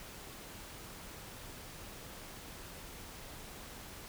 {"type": "silence", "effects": ["pink hiss -49 dBFS RMS until 4.08 s"]}